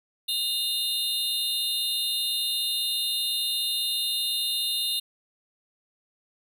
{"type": "tone cluster", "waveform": "square", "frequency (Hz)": [2842, 3657, 4085], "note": ["F7", "A#7", "C8"], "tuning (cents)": [30, -34, -42], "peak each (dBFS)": [-34, -28, -31], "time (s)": [0.28, 5], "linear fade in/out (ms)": 10, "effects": []}